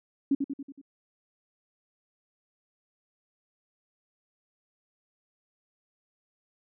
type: tone with echo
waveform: sine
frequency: 277.2 Hz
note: C#4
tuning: in tune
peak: -20 dBFS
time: 0.31-0.35 s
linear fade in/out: 5 ms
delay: 93 ms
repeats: 5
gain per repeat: -5 dB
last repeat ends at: 0.815 s
effects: none